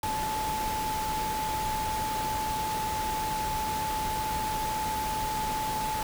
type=tone in noise; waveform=sine; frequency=868 Hz; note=A5; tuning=24 cents flat; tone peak=-29 dBFS; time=0.03-6.03 s; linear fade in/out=2 ms; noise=pink; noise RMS=-35 dBFS; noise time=0.03-6.03 s; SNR=+3 dB; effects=none